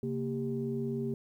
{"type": "tone cluster", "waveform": "sine", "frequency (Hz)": [134.2, 231, 395], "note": ["C3", "A#3", "G4"], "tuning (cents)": [44, -16, 13], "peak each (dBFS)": [-36, -34, -35], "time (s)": [0.03, 1.14], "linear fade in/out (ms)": 2, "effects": ["tanh soft clip ceiling -22 dBFS", "11-bit"]}